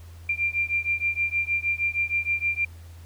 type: beating tone pair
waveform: sine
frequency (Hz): 2375 / 2381.4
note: D7 / D7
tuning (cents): +19 / +23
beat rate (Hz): 6.4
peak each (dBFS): -26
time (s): 0.29-2.65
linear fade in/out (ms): 5
effects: added 84 Hz sine -41 dBFS peak until 3.05 s + pink hiss -55 dBFS RMS until 3.05 s